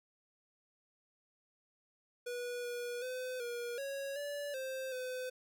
square tone with pitch steps, 487 / 483.3 / 508 / 477.7 / 552 / 577 / 525 / 508 Hz, B4 / B4 / B4 / A#4 / C#5 / D5 / C5 / B4, -24 / -38 / +49 / +42 / -7 / -31 / +6 / +49 cents, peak -39 dBFS, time 2.26-5.3 s, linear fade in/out 10 ms, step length 380 ms, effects none

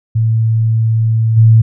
sine tone with level steps, 112.2 Hz, A2, 34 cents sharp, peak -9 / -3 dBFS, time 0.15-1.62 s, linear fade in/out 10 ms, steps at 1.36 s, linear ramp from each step 20 ms, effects none

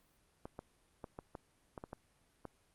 clicks, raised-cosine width 1 ms, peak -30 dBFS, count 9, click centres 0.455 / 0.591 / 1.042 / 1.189 / 1.352 / 1.778 / 1.839 / 1.931 / 2.453 s, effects pink hiss -72 dBFS RMS until 2.74 s + Opus 32 kbps

